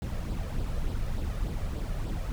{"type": "noise with flanger", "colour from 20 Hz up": "brown", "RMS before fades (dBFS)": -31, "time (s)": [0.02, 2.32], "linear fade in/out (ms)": 0, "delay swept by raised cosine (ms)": [0.23, 1.73], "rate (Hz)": 3.4, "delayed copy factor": 0.5, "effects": []}